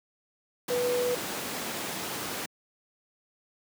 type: tone in noise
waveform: sine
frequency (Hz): 491.4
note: B4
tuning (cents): -9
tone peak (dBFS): -25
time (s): 0.7-1.15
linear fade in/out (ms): 5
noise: pink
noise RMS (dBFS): -33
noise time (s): 0.68-2.46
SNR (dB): +5
effects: high-pass 200 Hz 12 dB/octave